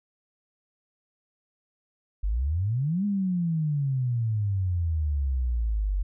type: exponential two-way sweep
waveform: sine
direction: up then down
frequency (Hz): 46.25 to 207.7 to 46.25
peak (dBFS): -23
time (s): 2.23-6.03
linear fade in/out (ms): 10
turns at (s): 3.05
effects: none